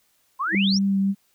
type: exponential sweep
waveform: sine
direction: up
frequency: 993 to 5990 Hz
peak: -22 dBFS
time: 0.39-0.79 s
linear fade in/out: 20 ms
type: tone with exponential growth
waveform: sine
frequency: 325.6 Hz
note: E4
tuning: 21 cents flat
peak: -20 dBFS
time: 0.46-0.55 s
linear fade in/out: 2 ms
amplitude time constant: 18 ms
type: tone with vibrato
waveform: sine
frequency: 196 Hz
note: G3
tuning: in tune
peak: -18 dBFS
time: 0.52-1.15 s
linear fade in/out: 50 ms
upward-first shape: triangle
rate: 3.7 Hz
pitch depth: 14 cents each way
effects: white hiss -65 dBFS RMS until 1.34 s